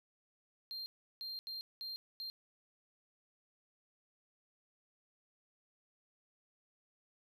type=tone bursts at uneven times; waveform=triangle; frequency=4186 Hz; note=C8; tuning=in tune; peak=-40 dBFS; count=5; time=0.71-0.86 / 1.21-1.39 / 1.47-1.61 / 1.81-1.96 / 2.2-2.3 s; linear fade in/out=0 ms; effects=none